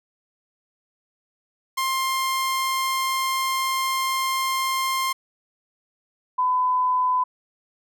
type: tone pair in turn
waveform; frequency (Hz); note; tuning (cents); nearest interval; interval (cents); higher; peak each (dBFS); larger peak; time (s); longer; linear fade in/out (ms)
sawtooth / sine; 1057 / 1006; C6 / B5; +17 / +32; minor second; 85; first; -18; neither; 1.77-5.13 / 6.38-7.24; first; 10
effects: none